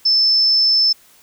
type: tone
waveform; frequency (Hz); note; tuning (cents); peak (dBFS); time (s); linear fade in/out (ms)
sine; 5274; E8; 0; -11; 0.05-0.93; 10
effects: white hiss -50 dBFS RMS until 1.22 s